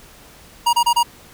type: tone bursts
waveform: square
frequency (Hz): 949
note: A#5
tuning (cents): +31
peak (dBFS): -13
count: 4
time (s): 0.66-1.032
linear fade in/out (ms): 10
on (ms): 72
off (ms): 28
effects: pink hiss -45 dBFS RMS until 1.33 s